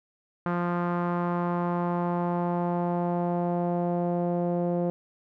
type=tone with low-pass filter sweep; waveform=sawtooth; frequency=174.61 Hz; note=F3; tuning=in tune; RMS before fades=-27 dBFS; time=0.46-4.9 s; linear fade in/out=0 ms; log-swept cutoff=1300 to 570 Hz; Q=2.4; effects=none